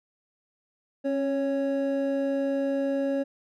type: tone pair together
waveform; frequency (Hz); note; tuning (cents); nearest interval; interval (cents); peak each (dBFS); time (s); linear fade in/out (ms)
triangle; 272.9 / 554.4; C#4 / C#5; -27 / 0; octave; 1227; -25; 1.04-3.24; 20
effects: none